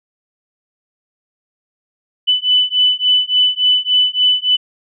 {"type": "beating tone pair", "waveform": "sine", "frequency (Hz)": [2993, 2996.5], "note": ["F#7", "F#7"], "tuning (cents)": [19, 21], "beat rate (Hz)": 3.5, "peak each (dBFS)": -14, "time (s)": [2.27, 4.57], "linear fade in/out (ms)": 20, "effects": []}